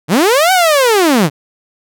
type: linear two-way sweep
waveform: sawtooth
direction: up then down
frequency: 129.9 to 770 to 129.9 Hz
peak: -4 dBFS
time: 0.08-1.3 s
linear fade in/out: 50 ms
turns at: 0.52 s
effects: none